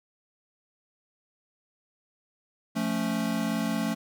square chord, F augmented, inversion none, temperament equal, 174.61 / 220 / 277.2 Hz, F3 / A3 / C#4, 0 / 0 / 0 cents, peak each -34 / -29 / -33 dBFS, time 2.75-3.95 s, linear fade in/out 20 ms, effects none

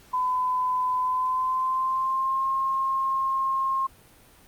sine tone with pitch glide, 1009 to 1069 Hz, B5 to C6, +37 to +37 cents, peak -22 dBFS, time 0.13-3.87 s, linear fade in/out 10 ms, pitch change +100 cents, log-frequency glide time 0.98-2.47 s, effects pink hiss -54 dBFS RMS until 4.47 s + Opus 48 kbps

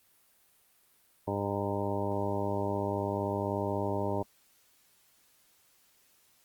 harmonic tone with a mistuned harmonic, 100.5 Hz, G2, 44 cents sharp, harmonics 1 / 2 / 3 / 4 / 5 / 6 / 7 / 8 / 9 / 10, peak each -36 / -38 / -38 / -36 / -40 / -36 / -46 / -41 / -38 / -48 dBFS, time 1.27-4.23 s, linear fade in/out 10 ms, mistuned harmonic 9, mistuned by +32 cents, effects white hiss -66 dBFS RMS until 6.44 s + Opus 32 kbps

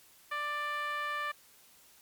10% pulse tone with band-pass filter, 590 Hz, D5, 8 cents sharp, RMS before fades -35 dBFS, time 0.31-1.32 s, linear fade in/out 10 ms, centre 1400 Hz, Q 2.3, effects white hiss -60 dBFS RMS until 2.01 s + MP3 96 kbps

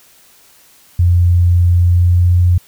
sine tone with pitch glide, 87.7 to 88.67 Hz, F2 to F2, +8 to +27 cents, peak -7 dBFS, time 0.99-2.58 s, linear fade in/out 5 ms, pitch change +19 cents, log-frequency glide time 1.76-2.39 s, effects white hiss -47 dBFS RMS until 2.67 s

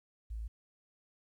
sine tone, 55 Hz, A1, in tune, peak -37 dBFS, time 0.3-0.48 s, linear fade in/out 10 ms, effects 12-bit

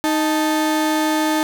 35% pulse tone pair together, 311.1 / 880 Hz, D#4 / A5, 0 / 0 cents, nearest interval octave + tritone, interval 1800 cents, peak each -16 / -20 dBFS, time 0.04-1.43 s, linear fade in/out 0 ms, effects none

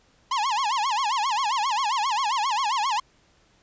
45% pulse tone with vibrato, 954 Hz, A#5, 40 cents sharp, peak -22 dBFS, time 0.31-3 s, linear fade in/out 5 ms, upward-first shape sine, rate 7.5 Hz, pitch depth 260 cents each way, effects pink hiss -61 dBFS RMS until 3.62 s + resampled to 16000 Hz

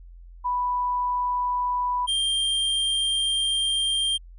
sine / square tone pair in turn, 987.8 / 3184 Hz, B5 / G7, 0 / +26 cents, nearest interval octave + minor sixth, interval 2026 cents, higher second, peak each -22 dBFS, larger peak neither, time 0.44-2.07 / 2.07-4.18 s, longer second, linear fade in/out 20 ms, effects added 43 Hz sine -42 dBFS peak until 4.38 s + resampled to 24000 Hz

